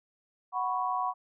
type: chord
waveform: sine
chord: F# suspended fourth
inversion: none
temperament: equal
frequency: 740 / 987.8 / 1108.7 Hz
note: F#5 / B5 / C#6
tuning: 0 / 0 / 0 cents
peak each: -32 dBFS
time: 0.52-1.14 s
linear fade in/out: 50 ms
effects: none